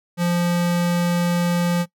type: tone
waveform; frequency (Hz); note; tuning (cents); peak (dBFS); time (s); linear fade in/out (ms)
square; 174.1; F3; -5; -18; 0.17-1.86; 50
effects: noise-tail reverb RT60 0.1 s tail -20 dB re dry